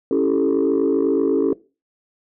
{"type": "chord", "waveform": "sine", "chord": "A dominant seventh", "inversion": "first", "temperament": "equal", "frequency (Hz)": [277.2, 329.6, 392, 440], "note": ["C#4", "E4", "G4", "A4"], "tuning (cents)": [0, 0, 0, 0], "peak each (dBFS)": [-19, -21, -20, -19], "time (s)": [0.11, 1.53], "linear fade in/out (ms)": 2, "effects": ["noise-tail reverb RT60 0.3 s tail -19 dB re dry", "tanh soft clip ceiling -10 dBFS"]}